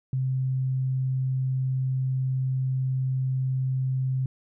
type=tone; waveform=sine; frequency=130.81 Hz; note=C3; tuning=in tune; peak=-23 dBFS; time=0.13-4.26 s; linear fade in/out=2 ms; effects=none